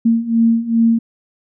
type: beating tone pair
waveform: sine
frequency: 227.6 / 230.1 Hz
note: A#3 / A#3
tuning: -41 / -22 cents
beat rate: 2.5 Hz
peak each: -16 / -13 dBFS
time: 0.05-0.99 s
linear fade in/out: 10 ms
effects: none